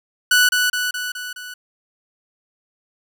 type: tone with echo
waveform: sawtooth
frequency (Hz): 1482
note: F#6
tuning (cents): +2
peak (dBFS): -8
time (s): 0.31-0.49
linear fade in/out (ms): 5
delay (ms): 210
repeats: 5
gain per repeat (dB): -4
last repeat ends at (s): 1.54
effects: none